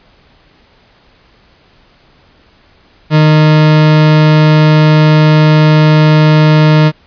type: tone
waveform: 40% pulse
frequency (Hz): 154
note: D#3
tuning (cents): -17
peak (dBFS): -3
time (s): 3.1-6.92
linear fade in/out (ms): 50
effects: pink hiss -47 dBFS RMS until 7.06 s + resampled to 11025 Hz